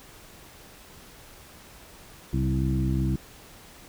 harmonic tone with a mistuned harmonic, 65.41 Hz, C2, in tune, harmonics 1 / 2 / 3 / 4 / 5, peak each -27 / -26 / -30 / -34 / -32 dBFS, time 2.33-3.16 s, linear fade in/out 5 ms, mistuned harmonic 2, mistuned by +43 cents, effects pink hiss -49 dBFS RMS until 3.88 s

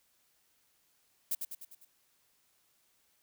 violet noise with echo, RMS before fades -32 dBFS, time 1.31-1.35 s, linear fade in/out 5 ms, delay 100 ms, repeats 5, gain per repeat -5 dB, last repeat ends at 1.85 s, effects white hiss -72 dBFS RMS until 3.22 s

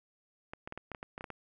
clicks, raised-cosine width 0.5 ms, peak -26 dBFS, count 11, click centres 0.535 / 0.675 / 0.724 / 0.776 / 0.917 / 0.948 / 1.029 / 1.179 / 1.209 / 1.242 / 1.303 s, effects none

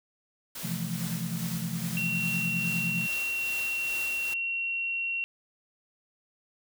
white noise with tremolo, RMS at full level -38 dBFS, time 0.55-4.34 s, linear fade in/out 5 ms, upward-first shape sine, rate 2.4 Hz, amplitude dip 35%
sine chord, F major seventh, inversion second, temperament equal with one note detuned, 128.64 / 164.81 / 174.61 / 220 Hz, C3 / E3 / F3 / A3, -29 / 0 / 0 / 0 cents, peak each -38 / -35 / -34 / -38 dBFS, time 0.63-3.07 s, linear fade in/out 20 ms
sine tone, 2735 Hz, F7, 37 cents flat, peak -28 dBFS, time 1.97-5.24 s, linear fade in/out 0 ms
effects none

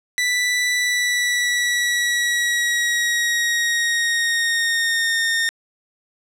sawtooth tone with pitch glide, 1975.5 to 1832.6 Hz, B6 to A#6, 0 to -30 cents, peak -14 dBFS, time 0.18-5.49 s, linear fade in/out 0 ms, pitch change -130 cents, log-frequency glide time 0.72-5.18 s, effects low-pass 10000 Hz 12 dB/octave

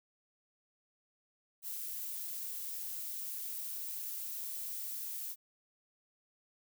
violet noise, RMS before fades -41 dBFS, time 1.62-5.36 s, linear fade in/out 50 ms, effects none

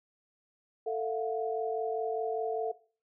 sine tone cluster, 444.9 / 673 / 718 Hz, A4 / E5 / F5, +19 / +36 / +48 cents, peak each -31 / -38 / -37 dBFS, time 0.86-2.72 s, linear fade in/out 10 ms, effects noise-tail reverb RT60 0.4 s tail -19 dB re dry

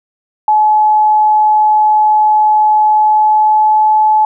sine tone with pitch glide, 854 to 859.9 Hz, G#5 to A5, +48 to -40 cents, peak -6 dBFS, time 0.48-4.25 s, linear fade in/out 2 ms, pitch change +12 cents, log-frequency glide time 2.84-3.95 s, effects none

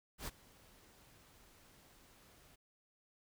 pink noise with ADSR envelope, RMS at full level -42 dBFS, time 0.18-2.56 s, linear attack 92 ms, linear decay 29 ms, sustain -22 dB, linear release 14 ms, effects none

